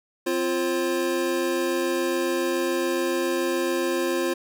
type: tone cluster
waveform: square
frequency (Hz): 260 / 347.1 / 533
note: C4 / F4 / C5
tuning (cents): -11 / -11 / +32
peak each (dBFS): -32 / -25 / -29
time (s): 0.26-4.34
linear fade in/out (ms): 10
effects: none